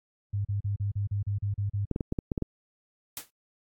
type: tone bursts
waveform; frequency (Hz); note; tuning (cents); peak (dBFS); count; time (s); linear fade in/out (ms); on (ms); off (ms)
sine; 101.2; G#2; -44; -26; 10; 0.33-1.854; 10; 120; 36
type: clicks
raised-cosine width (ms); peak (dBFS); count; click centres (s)
3; -16; 8; 1.913 / 1.961 / 2.008 / 2.124 / 2.188 / 2.318 / 2.378 / 2.423
type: noise with exponential decay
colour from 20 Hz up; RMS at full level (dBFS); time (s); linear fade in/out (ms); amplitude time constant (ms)
white; -32; 3.17-3.3; 1; 27
effects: AAC 64 kbps